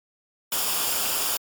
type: noise with comb filter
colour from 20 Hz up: white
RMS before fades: -25 dBFS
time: 0.52-1.37 s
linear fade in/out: 2 ms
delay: 0.49 ms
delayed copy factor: -0.55
effects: MP3 96 kbps